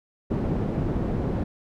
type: low-pass noise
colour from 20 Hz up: white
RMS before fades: -26 dBFS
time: 0.3-1.44 s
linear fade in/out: 10 ms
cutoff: 280 Hz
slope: 12 dB/octave
effects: none